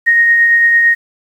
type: tone with tremolo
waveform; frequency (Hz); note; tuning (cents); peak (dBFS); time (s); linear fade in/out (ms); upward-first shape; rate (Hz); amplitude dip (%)
sine; 1864.7; A#6; 0; -5; 0.06-0.95; 20; triangle; 8.9; 30
effects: 7-bit